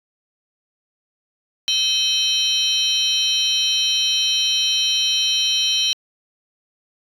sine tone cluster, 2570 / 3096 / 3884 / 4124 / 5660 Hz, E7 / G7 / B7 / C8 / F8, -45 / -22 / -30 / -26 / +22 cents, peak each -27 / -18 / -23 / -23 / -25 dBFS, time 1.68-5.93 s, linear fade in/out 0 ms, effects tanh soft clip ceiling -10 dBFS

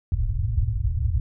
white low-pass noise, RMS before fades -23 dBFS, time 0.12-1.2 s, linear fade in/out 2 ms, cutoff 120 Hz, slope 96 dB/octave, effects none

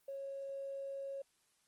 triangle tone with tanh clipping, 549 Hz, C#5, 17 cents flat, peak -40 dBFS, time 0.08-1.22 s, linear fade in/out 5 ms, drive 2 dB, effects white hiss -75 dBFS RMS until 1.67 s + Opus 24 kbps

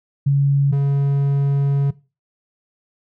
sine / triangle tone pair in turn, 140 / 140 Hz, C#3 / C#3, +18 / +18 cents, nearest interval unison, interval 0 cents, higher neither, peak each -12 dBFS, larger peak neither, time 0.26-0.72 / 0.72-1.91 s, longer second, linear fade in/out 10 ms, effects noise-tail reverb RT60 0.3 s tail -19 dB re dry

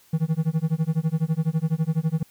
triangle tone with tremolo, 160 Hz, D#3, 49 cents sharp, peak -15 dBFS, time 0.13-2.23 s, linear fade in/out 5 ms, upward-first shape sine, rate 12 Hz, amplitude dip 100%, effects white hiss -57 dBFS RMS until 2.3 s

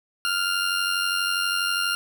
20% pulse tone with amplitude modulation, 1400 Hz, F6, 4 cents sharp, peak -15 dBFS, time 0.25-1.95 s, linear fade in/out 0 ms, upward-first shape sine, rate 92.3 Hz, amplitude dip 50%, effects none

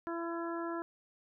harmonic tone, 336.5 Hz, E4, 36 cents sharp, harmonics 1 / 2 / 3 / 4 / 5, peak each -37 / -43 / -43 / -44 / -48 dBFS, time 0.07-0.82 s, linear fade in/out 0 ms, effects none

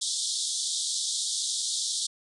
pink band-pass noise, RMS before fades -30 dBFS, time 0.01-2.07 s, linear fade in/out 10 ms, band 3400 to 9600 Hz, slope 96 dB/octave, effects none

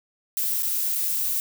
violet noise with dropouts, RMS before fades -25 dBFS, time 0.37-1.4 s, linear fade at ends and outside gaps 0 ms, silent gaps 0.624-0.631 / 0.953-0.957 s, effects none

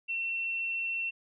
sine tone, 2707 Hz, E7, 45 cents sharp, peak -30 dBFS, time 0.08-1.11 s, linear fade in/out 20 ms, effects none

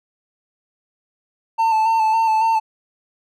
triangle tone with vibrato, 889 Hz, A5, 18 cents sharp, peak -12 dBFS, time 1.58-2.6 s, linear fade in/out 20 ms, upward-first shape square, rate 3.6 Hz, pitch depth 26 cents each way, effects none

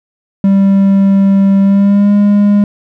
triangle tone with pitch glide, 196 to 204.4 Hz, G3 to G#3, 0 to -27 cents, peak -3 dBFS, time 0.44-2.64 s, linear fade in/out 2 ms, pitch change +73 cents, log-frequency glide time 1.61-2.13 s, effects none

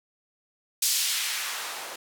blue noise with band-pass filter sweep, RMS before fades -29 dBFS, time 0.82-1.96 s, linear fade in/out 5 ms, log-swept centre 5600 to 530 Hz, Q 0.88, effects none

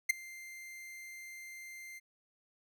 45% pulse tone with ADSR envelope, 2093 Hz, C7, in tune, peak -22 dBFS, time 0.09-2 s, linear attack 11 ms, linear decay 11 ms, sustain -24 dB, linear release 25 ms, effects none

